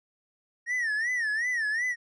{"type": "tone with vibrato", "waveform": "triangle", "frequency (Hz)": 1844, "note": "A#6", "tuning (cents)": -19, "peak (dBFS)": -24, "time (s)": [0.66, 1.96], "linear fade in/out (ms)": 50, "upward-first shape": "sine", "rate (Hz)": 2.7, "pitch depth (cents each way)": 150, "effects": ["resampled to 22050 Hz"]}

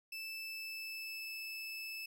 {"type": "tone with pitch glide", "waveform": "30% pulse", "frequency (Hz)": [2637, 2622], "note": ["E7", "E7"], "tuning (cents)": [0, -10], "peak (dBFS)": -39, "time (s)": [0.12, 2.06], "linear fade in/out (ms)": 5, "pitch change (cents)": -10, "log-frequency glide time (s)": [0.36, 1.32], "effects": []}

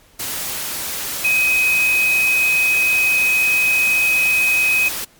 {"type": "tone in noise", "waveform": "sine", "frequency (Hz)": 2525, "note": "D#7", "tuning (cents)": 25, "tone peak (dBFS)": -13, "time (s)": [1.24, 4.89], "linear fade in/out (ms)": 10, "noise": "white", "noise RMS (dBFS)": -25, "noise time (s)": [0.19, 5.05], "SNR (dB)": 9, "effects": ["pink hiss -51 dBFS RMS until 5.19 s", "MP3 96 kbps"]}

